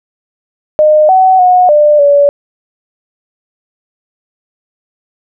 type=tone with pitch steps; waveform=sine; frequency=611 / 753 / 728 / 596 / 572 Hz; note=D#5 / F#5 / F#5 / D5 / D5; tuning=-32 / +30 / -28 / +25 / -46 cents; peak=-3 dBFS; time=0.79-2.29 s; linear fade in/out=0 ms; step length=300 ms; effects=none